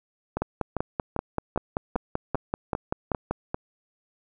two click trains, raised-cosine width 1 ms, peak -13 / -11 dBFS, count 9 / 16, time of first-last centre 0.37-3.545 / 0.42-3.31 s, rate 2.52 / 5.19 Hz, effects none

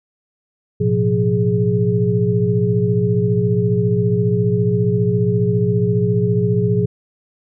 sine tone cluster, 109.8 / 124.5 / 176.9 / 416.1 Hz, A2 / B2 / F3 / G#4, -3 / +14 / +23 / +3 cents, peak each -19 dBFS, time 0.8-6.86 s, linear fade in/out 10 ms, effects none

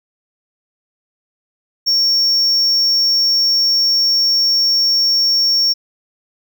triangle tone, 5500 Hz, F8, 27 cents flat, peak -10 dBFS, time 1.86-5.74 s, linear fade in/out 20 ms, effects none

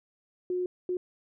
sine tone bursts at uneven times, 361.9 Hz, F#4, 38 cents flat, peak -27 dBFS, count 2, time 0.5-0.66 / 0.89-0.97 s, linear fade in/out 2 ms, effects none

